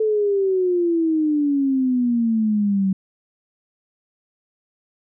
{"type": "exponential sweep", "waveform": "sine", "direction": "down", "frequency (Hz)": [440, 188.9], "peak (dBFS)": -16, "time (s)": [0, 2.93], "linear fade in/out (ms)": 5, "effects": []}